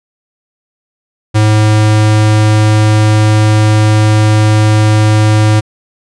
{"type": "tone", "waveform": "square", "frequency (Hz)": 107.3, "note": "A2", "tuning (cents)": -43, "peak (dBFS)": -6, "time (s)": [1.34, 5.61], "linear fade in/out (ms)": 20, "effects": ["resampled to 22050 Hz"]}